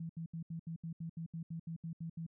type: tone bursts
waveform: sine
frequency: 164.81 Hz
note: E3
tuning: in tune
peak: -39 dBFS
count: 14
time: 0-2.265 s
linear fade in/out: 5 ms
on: 94 ms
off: 73 ms
effects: none